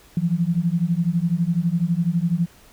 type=beating tone pair; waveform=sine; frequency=164.81 / 176.81 Hz; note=E3 / F3; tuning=0 / +22 cents; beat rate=12 Hz; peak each=-21 dBFS; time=0.17-2.46 s; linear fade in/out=2 ms; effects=pink hiss -51 dBFS RMS until 2.72 s